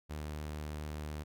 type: tone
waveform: sawtooth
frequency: 75.6 Hz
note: D#2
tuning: 49 cents flat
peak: -35 dBFS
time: 0.09-1.24 s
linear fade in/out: 20 ms
effects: none